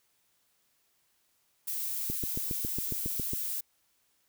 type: noise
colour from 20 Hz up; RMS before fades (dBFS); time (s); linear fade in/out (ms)
violet; -34; 1.67-3.61; 10
type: click train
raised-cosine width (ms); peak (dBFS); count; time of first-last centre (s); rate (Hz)
3; -22; 10; 2.1-3.335; 7.29
effects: white hiss -72 dBFS RMS until 4.28 s